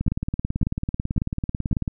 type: two click trains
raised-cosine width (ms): 5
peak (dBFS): -12 / -9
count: 35 / 4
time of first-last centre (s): 0.01-1.878 / 0.08-1.728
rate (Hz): 18.2 / 1.82
effects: none